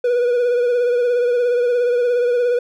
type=tone with vibrato; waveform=triangle; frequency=486.3 Hz; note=B4; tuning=27 cents flat; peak=-12 dBFS; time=0.04-2.59 s; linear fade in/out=5 ms; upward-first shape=triangle; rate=17 Hz; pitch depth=46 cents each way; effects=none